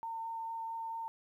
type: tone with vibrato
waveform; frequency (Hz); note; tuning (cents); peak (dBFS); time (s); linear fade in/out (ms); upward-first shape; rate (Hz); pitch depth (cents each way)
sine; 908; A#5; -46; -37; 0.03-1.08; 0; sine; 4.5; 9
effects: 12-bit